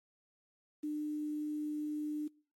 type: tone with quantisation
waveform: sine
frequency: 300.4 Hz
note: D4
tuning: 39 cents sharp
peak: -34 dBFS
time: 0.83-2.28 s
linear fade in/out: 10 ms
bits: 10
effects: noise-tail reverb RT60 0.5 s tail -26 dB re dry + MP3 64 kbps